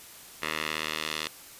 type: tone with band-pass filter sweep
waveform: 10% pulse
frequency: 77.78 Hz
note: D#2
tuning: in tune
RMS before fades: -33 dBFS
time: 0.42-1.28 s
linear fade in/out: 5 ms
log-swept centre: 2300 to 3600 Hz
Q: 1.3
effects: white hiss -48 dBFS RMS until 1.59 s + resampled to 32000 Hz